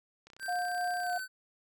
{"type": "click train", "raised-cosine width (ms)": 0.2, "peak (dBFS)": -35, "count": 30, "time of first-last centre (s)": [0.27, 1.194], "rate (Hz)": 31.4}
{"type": "tone with pitch glide", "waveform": "square", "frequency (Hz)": [1568, 1521.6], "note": ["G6", "F#6"], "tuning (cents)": [0, 48], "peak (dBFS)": -37, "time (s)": [0.39, 1.28], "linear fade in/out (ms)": 50, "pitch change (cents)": -52, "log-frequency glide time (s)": [0.99, 1.12]}
{"type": "tone with tremolo", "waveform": "sine", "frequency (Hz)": 714, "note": "F5", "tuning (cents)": 38, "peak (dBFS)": -30, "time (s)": [0.48, 1.18], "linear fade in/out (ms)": 5, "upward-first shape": "sine", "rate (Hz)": 3.3, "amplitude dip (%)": 30}
{"effects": []}